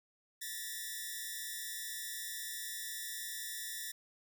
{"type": "tone pair together", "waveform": "5% pulse", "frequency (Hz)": [1765.3, 1922], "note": ["A6", "B6"], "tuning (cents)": [5, -48], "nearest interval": "minor second", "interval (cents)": 147, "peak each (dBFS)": [-31, -34], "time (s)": [0.41, 3.92], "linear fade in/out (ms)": 10, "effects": []}